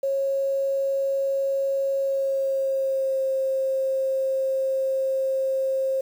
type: tone with pitch glide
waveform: sine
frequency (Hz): 546 to 532.3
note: C#5 to C5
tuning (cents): -26 to +30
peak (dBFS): -21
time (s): 0.03-6.01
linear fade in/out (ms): 5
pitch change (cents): -44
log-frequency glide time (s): 1.99-3.24
effects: 8-bit